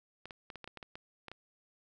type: clicks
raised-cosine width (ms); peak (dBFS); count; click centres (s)
0.3; -29; 11; 0.256 / 0.308 / 0.502 / 0.557 / 0.643 / 0.676 / 0.773 / 0.828 / 0.955 / 1.283 / 1.316
effects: none